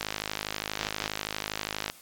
click train, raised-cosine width 0.2 ms, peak -12 dBFS, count 100, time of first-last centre 0.01-1.899 s, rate 52.4 Hz, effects white hiss -53 dBFS RMS until 2.01 s + AAC 64 kbps

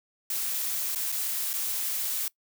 blue noise with dropouts, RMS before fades -30 dBFS, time 0.3-2.28 s, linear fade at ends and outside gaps 2 ms, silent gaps 0.95-0.958 / 1.119-1.123 / 1.532-1.537 s, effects noise-tail reverb RT60 0.1 s tail -22 dB re dry

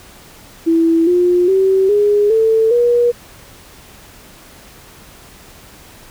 sine tone with pitch steps, 329.6 / 355.3 / 383 / 412.9 / 445.1 / 479.8 Hz, E4 / F4 / G4 / G#4 / A4 / A#4, 0 / +30 / -40 / -10 / +20 / +50 cents, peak -9 dBFS, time 0.66-3.12 s, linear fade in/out 20 ms, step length 410 ms, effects pink hiss -41 dBFS RMS until 6.1 s

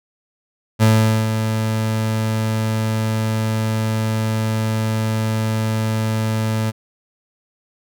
30% pulse tone with ADSR envelope, 110 Hz, A2, in tune, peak -7 dBFS, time 0.79-6.72 s, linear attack 37 ms, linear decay 440 ms, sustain -8 dB, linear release 30 ms, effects none

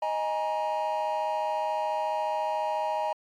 triangle chord, D# suspended fourth, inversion none, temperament equal with one note detuned, 622.3 / 830.6 / 944.8 Hz, D#5 / G#5 / A#5, 0 / 0 / +23 cents, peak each -28 dBFS, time 0.02-3.13 s, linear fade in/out 5 ms, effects tanh soft clip ceiling -18 dBFS + MP3 96 kbps

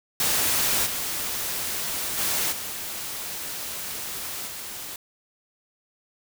white noise with level steps, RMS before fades -23 / -29 / -25 / -33 / -36 dBFS, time 0.2-4.96 s, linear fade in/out 2 ms, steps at 0.85 / 2.17 / 2.51 / 4.46 s, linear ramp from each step 20 ms, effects none

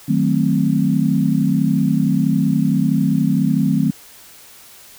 sine chord, D# diminished seventh, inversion none, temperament equal with one note detuned, 155.56 / 186.18 / 220 / 261.6 Hz, D#3 / F#3 / A3 / C4, 0 / +11 / 0 / 0 cents, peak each -19 dBFS, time 0.08-3.91 s, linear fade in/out 10 ms, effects white hiss -43 dBFS RMS until 4.98 s

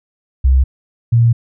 sine tone pair in turn, 65.41 / 116.99 Hz, C2 / A#2, 0 / +7 cents, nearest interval minor seventh, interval 1007 cents, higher second, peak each -7 dBFS, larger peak neither, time 0.44-0.64 / 1.12-1.33 s, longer second, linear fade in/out 10 ms, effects none

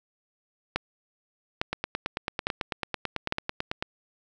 two click trains, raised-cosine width 0.3 ms, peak -9 / -12 dBFS, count 4 / 20, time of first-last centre 0.76-3.324 / 1.73-3.825 s, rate 1.17 / 9.07 Hz, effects none

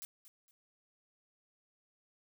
blue noise with echo, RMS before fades -45 dBFS, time 0.02-0.05 s, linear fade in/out 0 ms, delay 230 ms, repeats 2, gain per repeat -12 dB, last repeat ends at 0.51 s, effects none

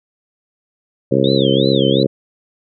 harmonic tone, 67.4 Hz, C#2, 48 cents flat, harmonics 2 / 3 / 4 / 5 / 6 / 7 / 8, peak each -19 / -19 / -19 / -19 / -19 / -19 / -19 dBFS, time 1.11-2.07 s, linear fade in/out 10 ms
sine tone with vibrato, 3520 Hz, A7, in tune, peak -21 dBFS, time 1.24-2.03 s, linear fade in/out 2 ms, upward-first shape sine, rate 2.8 Hz, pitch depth 240 cents each way
effects none

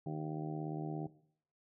harmonic tone, 77.3 Hz, D#2, 11 cents flat, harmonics 2 / 3 / 4 / 5 / 6 / 7 / 8 / 9 / 10, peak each -39 / -51 / -44 / -46 / -56 / -56 / -56 / -50 / -50 dBFS, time 0.06-1.07 s, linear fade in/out 5 ms, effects noise-tail reverb RT60 0.6 s tail -17 dB re dry

